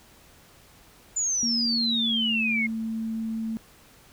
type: exponential sweep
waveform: sine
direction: down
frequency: 7100 to 2126 Hz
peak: -23 dBFS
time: 1.16-2.67 s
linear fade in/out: 10 ms
type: tone with pitch glide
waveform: sine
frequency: 233.1 to 223.5 Hz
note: A#3 to A3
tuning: 0 to +27 cents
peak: -27 dBFS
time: 1.43-3.57 s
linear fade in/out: 0 ms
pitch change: -73 cents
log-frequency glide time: 1.72-2.31 s
effects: pink hiss -54 dBFS RMS until 4.12 s